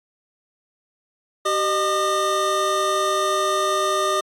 square tone cluster, 384.6 / 611 / 1214 Hz, G4 / D#5 / D#6, -33 / -32 / -43 cents, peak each -26 / -25 / -22 dBFS, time 1.45-4.21 s, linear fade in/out 10 ms, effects low-pass 10000 Hz 12 dB/octave + AAC 64 kbps

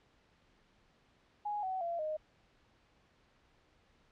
sine tone with pitch steps, 830.6 / 752.9 / 682.5 / 618.7 Hz, G#5 / F#5 / F5 / D#5, 0 / +30 / -40 / -10 cents, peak -34 dBFS, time 1.45-2.17 s, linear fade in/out 10 ms, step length 180 ms, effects pink hiss -69 dBFS RMS until 4.11 s + low-pass 4000 Hz 12 dB/octave

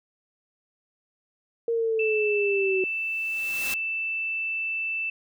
sine linear sweep, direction down, 466.2 to 373.8 Hz, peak -22 dBFS, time 1.68-2.84 s, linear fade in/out 2 ms
sine tone, 2650 Hz, E7, 9 cents sharp, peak -26 dBFS, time 1.99-5.1 s, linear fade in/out 5 ms
white noise with exponential growth, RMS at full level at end -30 dBFS, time 2.86-3.74 s, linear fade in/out 2 ms, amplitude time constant 190 ms
effects none

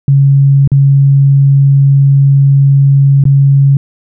sine tone with dropouts, 138.59 Hz, C#3, in tune, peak -3 dBFS, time 0.08-3.77 s, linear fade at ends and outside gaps 2 ms, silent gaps 0.676-0.717 / 3.239-3.253 s, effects none

